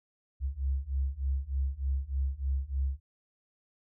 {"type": "beating tone pair", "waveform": "sine", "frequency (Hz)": [66, 69.3], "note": ["C2", "C#2"], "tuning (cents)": [16, 0], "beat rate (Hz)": 3.3, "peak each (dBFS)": [-32, -31], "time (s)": [0.4, 3], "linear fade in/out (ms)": 50, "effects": []}